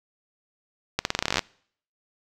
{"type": "accelerating click train", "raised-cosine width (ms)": 0.2, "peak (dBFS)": -5, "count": 15, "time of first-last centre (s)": [0.99, 1.392], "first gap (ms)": 61, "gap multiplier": 0.87, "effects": ["noise-tail reverb RT60 0.6 s tail -25 dB re dry"]}